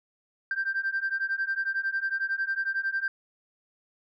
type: beating tone pair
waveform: sine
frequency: 1568 / 1579 Hz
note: G6 / G6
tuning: 0 / +12 cents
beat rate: 11 Hz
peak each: -29 / -28 dBFS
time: 0.51-3.08 s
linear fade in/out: 2 ms
effects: tanh soft clip ceiling -21 dBFS